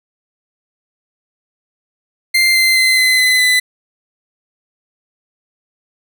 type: tone with pitch steps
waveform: 30% pulse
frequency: 2093 / 2075 / 2057 / 2039 / 2022 / 2004 Hz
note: C7 / C7 / C7 / C7 / B6 / B6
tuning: 0 / -15 / -30 / -45 / +40 / +25 cents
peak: -7 dBFS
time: 2.34-3.6 s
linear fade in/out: 10 ms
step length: 210 ms
effects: none